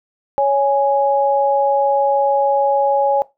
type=tone pair together; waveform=sine; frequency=557.2 / 830.6 Hz; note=C#5 / G#5; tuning=+9 / 0 cents; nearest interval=perfect fifth; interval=691 cents; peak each=-15 dBFS; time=0.38-3.22 s; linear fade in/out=0 ms; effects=noise-tail reverb RT60 0.2 s tail -18 dB re dry